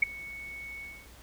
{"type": "tone with ADSR envelope", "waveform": "sine", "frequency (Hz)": 2217, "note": "C#7", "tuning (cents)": 0, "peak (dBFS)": -16, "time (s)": [0.02, 1.08], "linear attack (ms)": 8, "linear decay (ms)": 12, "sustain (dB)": -23, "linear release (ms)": 260, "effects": ["added 60 Hz sine -54 dBFS peak until 1.22 s", "pink hiss -54 dBFS RMS until 1.22 s"]}